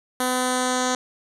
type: tone with low-pass filter sweep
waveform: 10% pulse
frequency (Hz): 253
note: B3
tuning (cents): +42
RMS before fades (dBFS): -23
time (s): 0.2-0.95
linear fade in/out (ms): 2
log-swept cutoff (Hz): 11000 to 6900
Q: 2.8
effects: none